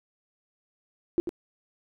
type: tone with echo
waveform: sine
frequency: 345.3 Hz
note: F4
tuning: 20 cents flat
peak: -19 dBFS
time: 1.18-1.2 s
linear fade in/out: 0 ms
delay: 92 ms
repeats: 1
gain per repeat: -8 dB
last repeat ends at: 1.292 s
effects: none